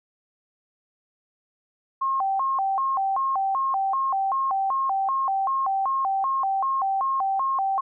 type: tone with vibrato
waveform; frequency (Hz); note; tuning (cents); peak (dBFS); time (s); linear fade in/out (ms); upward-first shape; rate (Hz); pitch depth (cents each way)
sine; 914; A#5; -34; -21; 2.01-7.81; 10; square; 2.6; 280
effects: none